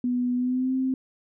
sine tone with pitch glide, 246.9 to 261.3 Hz, B3 to C4, 0 to -2 cents, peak -22 dBFS, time 0.04-0.94 s, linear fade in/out 2 ms, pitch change +98 cents, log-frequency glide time 0.35-0.74 s, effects none

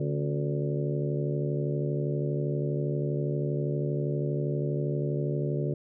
harmonic tone with a mistuned harmonic, 72.5 Hz, D2, 22 cents flat, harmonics 2 / 3 / 4 / 5 / 6 / 7 / 8, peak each -28 / -41 / -38 / -34 / -36 / -42 / -39 dBFS, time 0-5.74 s, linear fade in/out 5 ms, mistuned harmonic 4, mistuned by -89 cents, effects none

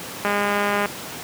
click train, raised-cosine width 0.5 ms, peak -7 dBFS, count 125, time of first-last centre 0.25-0.858 s, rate 204 Hz, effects pink hiss -33 dBFS RMS until 1.23 s + high-pass 150 Hz 12 dB/octave

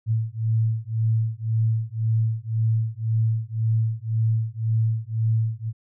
sine beating tone pair, 110.9 / 112.8 Hz, A2 / A2, +14 / +44 cents, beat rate 1.9 Hz, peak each -23 dBFS, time 0.06-5.73 s, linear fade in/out 50 ms, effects none

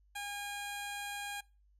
15% pulse tone with low-pass filter, 813 Hz, G#5, 37 cents flat, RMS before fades -41 dBFS, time 0.15-1.41 s, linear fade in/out 10 ms, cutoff 12000 Hz, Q 1.4, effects noise-tail reverb RT60 0.3 s tail -23 dB re dry + added 50 Hz sine -64 dBFS peak until 1.79 s

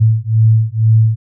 sine beating tone pair, 110 / 112.1 Hz, A2 / A2, 0 / +33 cents, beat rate 2.1 Hz, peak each -11 dBFS, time 0-1.16 s, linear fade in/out 20 ms, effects none

